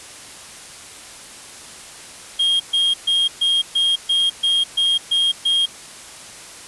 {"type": "tone bursts", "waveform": "triangle", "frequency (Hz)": 3238, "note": "G#7", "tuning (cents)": -45, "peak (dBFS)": -13, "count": 10, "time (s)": [2.39, 5.66], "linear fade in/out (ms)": 10, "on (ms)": 210, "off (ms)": 130, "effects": ["white hiss -38 dBFS RMS until 6.67 s", "resampled to 24000 Hz"]}